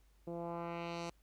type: tone with low-pass filter sweep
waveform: 10% pulse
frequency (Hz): 170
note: F3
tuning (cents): -46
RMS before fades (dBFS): -42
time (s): 0.27-1.1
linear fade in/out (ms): 5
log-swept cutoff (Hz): 440 to 7000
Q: 1.3
effects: added 50 Hz sine -65 dBFS peak until 1.22 s + pink hiss -75 dBFS RMS until 1.22 s